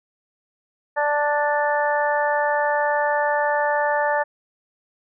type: harmonic tone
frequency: 293.7 Hz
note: D4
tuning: in tune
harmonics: 2 / 3 / 4 / 5 / 6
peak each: -22 / -22 / -31 / -31 / -25 dBFS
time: 0.96-4.24 s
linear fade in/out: 20 ms
effects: none